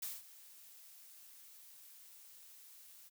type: noise with ADSR envelope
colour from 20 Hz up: blue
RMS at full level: -41 dBFS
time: 0.02-3.1 s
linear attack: 8 ms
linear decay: 190 ms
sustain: -17 dB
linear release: 30 ms
effects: none